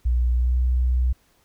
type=tone with pitch glide; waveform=sine; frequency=60.6 to 62.38 Hz; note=B1 to B1; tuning=-32 to +18 cents; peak=-17 dBFS; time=0.05-1.13 s; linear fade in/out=10 ms; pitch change=+50 cents; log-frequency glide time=0.34-0.56 s; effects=pink hiss -62 dBFS RMS until 1.44 s